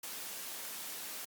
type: noise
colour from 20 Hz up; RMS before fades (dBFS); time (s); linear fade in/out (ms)
white; -43; 0.03-1.25; 5
effects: high-pass 200 Hz 12 dB/octave + Opus 48 kbps